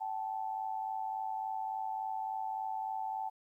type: tone pair together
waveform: sine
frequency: 767.5 / 871 Hz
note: G5 / A5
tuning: -37 / -18 cents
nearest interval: major second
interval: 219 cents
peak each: -38 / -37 dBFS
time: 0-3.3 s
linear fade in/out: 20 ms
effects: 12-bit